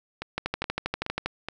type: two click trains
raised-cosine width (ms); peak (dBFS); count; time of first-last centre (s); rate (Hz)
0.3; -11 / -16; 12 / 4; 0.38-1.26 / 0.22-1.486; 12.5 / 2.37
effects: none